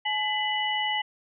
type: tone cluster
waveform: sine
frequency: 852 / 2007 / 2953 Hz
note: G#5 / B6 / F#7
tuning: +44 / +27 / -4 cents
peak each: -29 dBFS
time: 0.05-1.02 s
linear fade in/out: 10 ms
effects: none